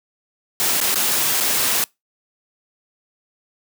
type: noise with dropouts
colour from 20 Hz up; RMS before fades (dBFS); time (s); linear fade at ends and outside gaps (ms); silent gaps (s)
white; -19; 0.6-1.84; 0; 0.802-0.813 / 0.944-0.957 / 1.402-1.408
effects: noise-tail reverb RT60 0.2 s tail -25 dB re dry + high-pass 150 Hz 12 dB/octave